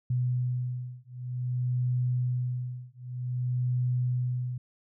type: beating tone pair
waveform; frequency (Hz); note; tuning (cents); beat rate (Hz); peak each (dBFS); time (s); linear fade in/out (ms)
sine; 124.4 / 124.93; B2 / B2; +13 / +20; 0.53; -30; 0.1-4.58; 5
effects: none